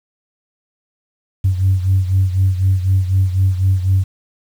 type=beating tone pair; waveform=sine; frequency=93.8 / 97.8 Hz; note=F#2 / G2; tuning=+24 / -4 cents; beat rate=4 Hz; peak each=-12 / -17 dBFS; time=1.44-4.04 s; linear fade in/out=10 ms; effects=tanh soft clip ceiling -6 dBFS + 7-bit